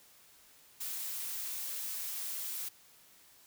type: noise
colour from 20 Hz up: blue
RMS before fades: -39 dBFS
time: 0.8-2.69 s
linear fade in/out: 10 ms
effects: white hiss -61 dBFS RMS until 3.46 s